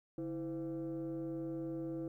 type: tone with frequency modulation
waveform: sine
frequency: 327.7 Hz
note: E4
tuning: 10 cents flat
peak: -36 dBFS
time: 0.18-2.08 s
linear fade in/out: 2 ms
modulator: 184 Hz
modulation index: 0.79
effects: tanh soft clip ceiling -35 dBFS + 13-bit